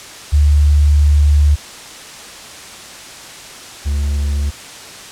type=tone pair in turn; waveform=sine / triangle; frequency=73.42 / 71.54 Hz; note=D2 / D2; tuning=0 / -45 cents; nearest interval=unison; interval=45 cents; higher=first; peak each=-7 / -12 dBFS; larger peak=first; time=0.32-1.56 / 3.85-4.51 s; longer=first; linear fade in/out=20 ms; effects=white hiss -33 dBFS RMS until 5.11 s + low-pass 8000 Hz 12 dB/octave